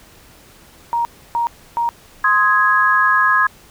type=tone bursts; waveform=sine; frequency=939 Hz; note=A#5; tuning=12 cents sharp; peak=-15 dBFS; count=3; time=0.93-1.89 s; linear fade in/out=0 ms; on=120 ms; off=300 ms
type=chord; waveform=sine; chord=Ab major; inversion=first; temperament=equal with one note detuned; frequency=1046.5 / 1257.5 / 1661.2 Hz; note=C6 / Eb6 / Ab6; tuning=0 / +18 / 0 cents; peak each=-16 / -17 / -14 dBFS; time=2.24-3.47 s; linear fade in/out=5 ms
effects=pink hiss -46 dBFS RMS until 3.7 s